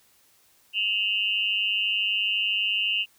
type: tone with amplitude modulation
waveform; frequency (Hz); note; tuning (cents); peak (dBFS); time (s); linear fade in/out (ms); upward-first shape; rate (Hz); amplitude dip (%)
sine; 2794; F7; 0; -18; 0.73-3.06; 50; sine; 208; 100
effects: white hiss -61 dBFS RMS until 3.18 s